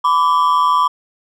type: ring-modulated tone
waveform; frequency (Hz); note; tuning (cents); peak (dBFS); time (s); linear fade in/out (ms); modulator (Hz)
triangle; 1082; C#6; -42; -6; 0.04-0.88; 10; 80.3
effects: none